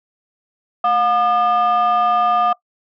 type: tone pair together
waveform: sine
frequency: 715.5 / 1211 Hz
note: F5 / D#6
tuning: +42 / -47 cents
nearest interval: major sixth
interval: 911 cents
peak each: -14 dBFS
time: 0.84-2.53 s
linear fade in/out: 5 ms
effects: noise-tail reverb RT60 0.1 s tail -20 dB re dry + tanh soft clip ceiling -10 dBFS